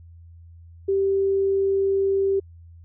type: tone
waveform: sine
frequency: 390.7 Hz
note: G4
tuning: 6 cents flat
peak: -18 dBFS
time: 0.88-2.4 s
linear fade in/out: 10 ms
effects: added 84 Hz sine -43 dBFS peak until 2.84 s